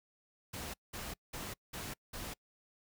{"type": "noise bursts", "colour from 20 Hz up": "pink", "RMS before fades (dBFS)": -43, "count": 5, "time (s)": [0.53, 2.34], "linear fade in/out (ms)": 10, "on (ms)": 210, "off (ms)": 190, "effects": ["noise-tail reverb RT60 0.1 s tail -26 dB re dry"]}